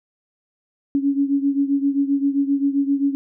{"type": "beating tone pair", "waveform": "sine", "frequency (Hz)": [277.4, 285], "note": ["C#4", "C#4"], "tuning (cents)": [1, 48], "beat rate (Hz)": 7.6, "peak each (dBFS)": [-18, -22], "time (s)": [0.95, 3.15], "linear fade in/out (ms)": 0, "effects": []}